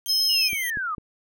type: tone with vibrato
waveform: 5% pulse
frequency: 3136 Hz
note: G7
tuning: in tune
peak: -23 dBFS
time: 0.06-0.7 s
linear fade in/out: 0 ms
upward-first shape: square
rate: 7.1 Hz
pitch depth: 13 cents each way
type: tone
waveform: sine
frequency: 5160 Hz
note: E8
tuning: 38 cents flat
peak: -19 dBFS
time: 0.08-0.49 s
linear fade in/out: 20 ms
type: linear sweep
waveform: sine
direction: down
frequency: 2960 to 1174.7 Hz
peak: -25 dBFS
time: 0.29-0.95 s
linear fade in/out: 5 ms
type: clicks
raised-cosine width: 3 ms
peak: -25 dBFS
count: 3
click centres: 0.531 / 0.772 / 0.982 s
effects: none